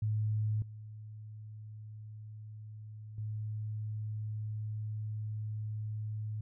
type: tone with level steps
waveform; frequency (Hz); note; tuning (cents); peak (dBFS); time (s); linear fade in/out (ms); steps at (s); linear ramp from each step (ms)
sine; 107.4; A2; -41; -29 / -44 / -35; 0.02-6.41; 5; 0.62 / 3.18; 2
effects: none